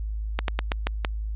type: slowing click train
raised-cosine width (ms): 0.3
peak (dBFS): -8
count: 6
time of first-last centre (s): 0.39-1.048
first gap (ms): 92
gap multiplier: 1.18
effects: added 53 Hz sine -27 dBFS peak until 1.35 s + resampled to 8000 Hz